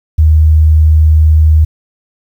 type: tone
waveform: sine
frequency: 77.9 Hz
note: D#2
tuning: 3 cents sharp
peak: -3 dBFS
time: 0.18-1.65 s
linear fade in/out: 10 ms
effects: 7-bit